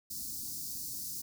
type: band-stop noise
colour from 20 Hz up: white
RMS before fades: -40 dBFS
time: 0.1-1.22 s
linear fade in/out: 10 ms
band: 320 to 4500 Hz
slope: 48 dB/octave
effects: none